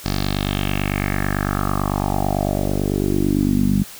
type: tone with low-pass filter sweep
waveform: 10% pulse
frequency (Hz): 49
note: G1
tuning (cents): 0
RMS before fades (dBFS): -20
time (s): 0.04-3.84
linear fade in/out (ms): 20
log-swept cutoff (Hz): 5100 to 200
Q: 4
effects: white hiss -38 dBFS RMS until 3.99 s